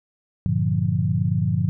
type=chord; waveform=sine; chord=G minor seventh; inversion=none; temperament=equal; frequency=98 / 116.54 / 146.83 / 174.61 Hz; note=G2 / Bb2 / D3 / F3; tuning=0 / 0 / 0 / 0 cents; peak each=-24 dBFS; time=0.46-1.69 s; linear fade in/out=0 ms; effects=none